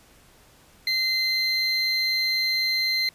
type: tone pair together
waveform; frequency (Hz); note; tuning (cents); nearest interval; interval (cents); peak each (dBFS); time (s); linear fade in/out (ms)
triangle; 2068 / 4136; C7 / C8; -21 / -21; octave; 1200; -24 / -22; 0.87-3.09; 2
effects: pink hiss -55 dBFS RMS until 3.14 s + resampled to 32000 Hz